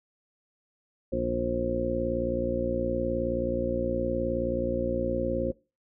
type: harmonic tone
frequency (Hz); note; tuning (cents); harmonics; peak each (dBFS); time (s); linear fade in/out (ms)
59.1; A#1; +24; 1 / 2 / 3 / 4 / 5 / 6 / 8 / 9; -36 / -38 / -40 / -33 / -36 / -33 / -39 / -29; 1.12-5.52; 10
effects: noise-tail reverb RT60 0.3 s tail -22 dB re dry